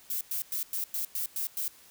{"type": "noise bursts", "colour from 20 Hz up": "violet", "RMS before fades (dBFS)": -32, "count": 8, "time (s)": [0.1, 1.68], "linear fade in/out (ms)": 2, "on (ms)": 110, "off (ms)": 100, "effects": ["white hiss -56 dBFS RMS until 1.9 s"]}